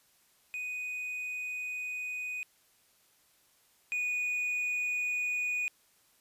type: tone pair in turn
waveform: triangle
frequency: 2488 / 2468 Hz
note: D#7 / D#7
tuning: -1 / -15 cents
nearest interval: unison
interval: 14 cents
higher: first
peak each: -33 / -28 dBFS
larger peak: second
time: 0.54-2.43 / 3.92-5.68 s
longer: first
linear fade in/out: 0 ms
effects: white hiss -67 dBFS RMS until 6.2 s + resampled to 32000 Hz